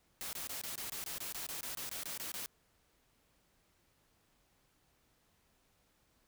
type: noise bursts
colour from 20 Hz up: white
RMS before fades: -42 dBFS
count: 16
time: 0.21-2.46 s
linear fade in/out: 0 ms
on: 120 ms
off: 22 ms
effects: pink hiss -73 dBFS RMS until 6.27 s